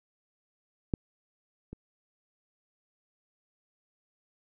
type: clicks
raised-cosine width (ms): 3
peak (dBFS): -14 / -28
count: 2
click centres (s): 0.938 / 1.73
effects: none